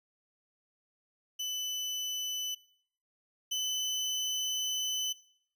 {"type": "tone pair in turn", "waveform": "30% pulse", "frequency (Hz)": [3000, 3019], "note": ["F#7", "F#7"], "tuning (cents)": [23, 34], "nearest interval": "unison", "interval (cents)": 11, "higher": "second", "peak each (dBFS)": [-30, -27], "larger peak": "second", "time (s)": [[1.39, 2.55], [3.51, 5.13]], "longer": "second", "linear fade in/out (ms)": 10, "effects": ["noise-tail reverb RT60 0.6 s tail -20 dB re dry", "resampled to 32000 Hz"]}